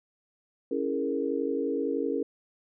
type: chord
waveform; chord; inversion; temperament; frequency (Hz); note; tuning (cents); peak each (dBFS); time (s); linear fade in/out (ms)
sine; A# half-diminished seventh; first; equal; 277.2 / 329.6 / 415.3 / 466.2; C#4 / E4 / G#4 / A#4; 0 / 0 / 0 / 0; -31 / -34 / -32 / -31; 0.71-2.23; 5
effects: none